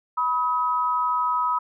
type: tone pair together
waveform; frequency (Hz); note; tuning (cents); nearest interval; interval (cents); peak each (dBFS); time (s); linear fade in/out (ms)
sine; 983.1 / 1271; B5 / D#6; -8 / +36; major third; 444; -23; 0.17-1.59; 10
effects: none